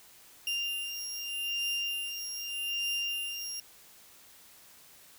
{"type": "beating tone pair", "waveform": "35% pulse", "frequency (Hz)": [2794, 2794.82], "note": ["F7", "F7"], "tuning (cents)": [0, 1], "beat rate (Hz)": 0.82, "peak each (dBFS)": [-33, -35], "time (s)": [0.47, 3.6], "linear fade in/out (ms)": 2, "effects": ["white hiss -56 dBFS RMS until 5.18 s"]}